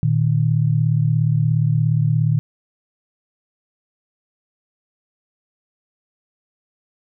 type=tone pair together; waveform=sine; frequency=116.54 / 153.58 Hz; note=A#2 / D#3; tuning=0 / -22 cents; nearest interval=perfect fourth; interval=478 cents; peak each=-17 dBFS; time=0.03-2.39 s; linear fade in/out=0 ms; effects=none